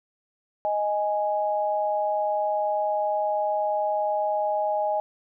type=tone pair together; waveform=sine; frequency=622.2 / 830.6 Hz; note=D#5 / G#5; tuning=0 / 0 cents; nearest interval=perfect fourth; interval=500 cents; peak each=-25 dBFS; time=0.65-5 s; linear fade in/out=0 ms; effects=none